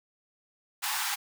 pink high-pass noise, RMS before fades -31 dBFS, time 0.82-1.16 s, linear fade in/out 20 ms, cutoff 770 Hz, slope 96 dB/octave, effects none

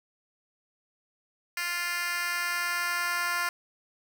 10% pulse tone with high-pass filter sweep, 349.2 Hz, F4, in tune, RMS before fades -30 dBFS, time 1.57-3.49 s, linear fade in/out 2 ms, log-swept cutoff 2000 to 1200 Hz, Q 1.3, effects none

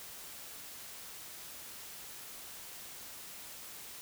silence, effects white hiss -48 dBFS RMS until 4.01 s

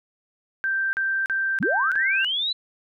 sine tone bursts, 1568 Hz, G6, in tune, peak -21 dBFS, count 5, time 0.64-2.246 s, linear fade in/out 0 ms, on 290 ms, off 39 ms
sine linear sweep, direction up, 129.6 to 4052 Hz, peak -22 dBFS, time 1.6-2.53 s, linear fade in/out 10 ms
effects none

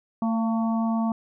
harmonic tone with a mistuned harmonic, 224.6 Hz, A3, 36 cents sharp, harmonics 1 / 3 / 4 / 5, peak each -22 / -32 / -34 / -36 dBFS, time 0.22-1.12 s, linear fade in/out 2 ms, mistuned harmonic 3, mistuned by +32 cents, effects none

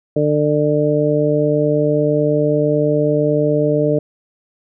harmonic tone, 149.1 Hz, D3, 27 cents sharp, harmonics 1 / 2 / 3 / 4, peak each -19 / -19 / -17 / -18 dBFS, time 0.16-3.99 s, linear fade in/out 5 ms, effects none

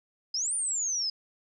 sine exponential two-way sweep, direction up then down, 4908 to 9397 to 4981 Hz, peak -27 dBFS, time 0.34-1.1 s, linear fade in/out 5 ms, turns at 0.54 s, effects none

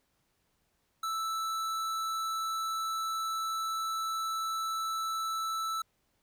sine tone with hard clipping, 1318.5 Hz, E6, in tune, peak -33 dBFS, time 1.03-5.82 s, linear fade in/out 5 ms, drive 16 dB, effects pink hiss -75 dBFS RMS until 6.22 s

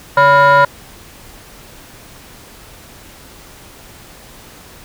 sine tone with frequency modulation, 987.8 Hz, B5, in tune, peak -3 dBFS, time 0.17-0.65 s, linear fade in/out 5 ms, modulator 423 Hz, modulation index 1.1, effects tanh soft clip ceiling -5 dBFS + pink hiss -39 dBFS RMS until 4.84 s

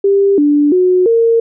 sine tone with pitch steps, 396.7 / 292.5 / 365.5 / 459.5 Hz, G4 / D4 / F#4 / A#4, +21 / -7 / -21 / -25 cents, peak -7 dBFS, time 0.04-1.4 s, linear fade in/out 5 ms, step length 340 ms, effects none

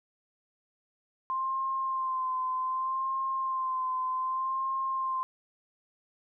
sine tone with vibrato, 1046.5 Hz, C6, in tune, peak -28 dBFS, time 1.3-5.23 s, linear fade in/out 0 ms, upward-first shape sine, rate 0.65 Hz, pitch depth 30 cents each way, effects none

